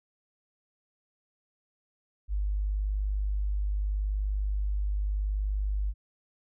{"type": "tone", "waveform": "sine", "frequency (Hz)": 50.4, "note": "G1", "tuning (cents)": 49, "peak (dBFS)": -26, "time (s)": [2.28, 5.94], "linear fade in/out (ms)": 50, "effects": []}